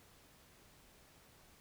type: silence
effects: pink hiss -64 dBFS RMS until 1.6 s